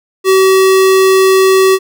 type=tone; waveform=square; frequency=380.8 Hz; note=F#4; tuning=50 cents sharp; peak=-6 dBFS; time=0.24-1.79 s; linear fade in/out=50 ms; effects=none